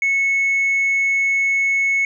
sine tone, 2200 Hz, C#7, 14 cents flat, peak -13 dBFS, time 0.02-2.05 s, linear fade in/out 2 ms, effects tanh soft clip ceiling -13 dBFS

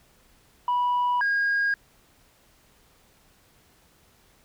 sine tone pair in turn, 980 / 1629.7 Hz, B5 / G#6, -14 / -33 cents, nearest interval major sixth, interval 881 cents, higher second, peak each -19 dBFS, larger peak neither, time 0.68-1.21 / 1.21-1.74 s, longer neither, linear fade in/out 2 ms, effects tanh soft clip ceiling -19 dBFS + pink hiss -60 dBFS RMS until 4.44 s

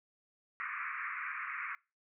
pink band-pass noise, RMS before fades -40 dBFS, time 0.6-1.75 s, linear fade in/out 0 ms, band 1100 to 2400 Hz, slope 96 dB/octave, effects noise-tail reverb RT60 0.3 s tail -24 dB re dry

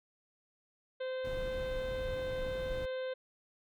harmonic tone, 517 Hz, C5, 21 cents flat, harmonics 1 / 2 / 3 / 4 / 5 / 6 / 7 / 8, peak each -35 / -53 / -48 / -55 / -59 / -57 / -54 / -62 dBFS, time 1-3.14 s, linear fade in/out 10 ms
brown noise, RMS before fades -42 dBFS, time 1.24-2.86 s, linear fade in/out 10 ms
effects none

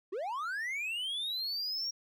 triangle linear sweep, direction up, 340 to 5640 Hz, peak -32 dBFS, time 0.12-1.91 s, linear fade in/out 10 ms, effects none

